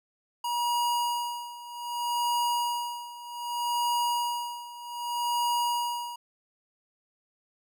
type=tone with tremolo; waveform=square; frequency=957 Hz; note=A#5; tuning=45 cents sharp; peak=-25 dBFS; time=0.44-6.16 s; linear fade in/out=5 ms; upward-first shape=sine; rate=0.64 Hz; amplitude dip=85%; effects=none